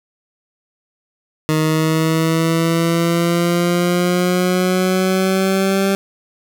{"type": "exponential sweep", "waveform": "20% pulse", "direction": "up", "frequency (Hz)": [155.56, 196], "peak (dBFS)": -9, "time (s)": [1.49, 5.95], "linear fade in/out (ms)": 0, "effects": []}